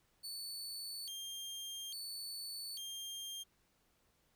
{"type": "tone with vibrato", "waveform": "sawtooth", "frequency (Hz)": 3783, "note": "A#7", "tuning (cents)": 25, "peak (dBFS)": -40, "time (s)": [0.23, 3.44], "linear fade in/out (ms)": 20, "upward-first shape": "square", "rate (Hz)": 0.59, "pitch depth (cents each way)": 290, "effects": ["pink hiss -75 dBFS RMS until 4.35 s"]}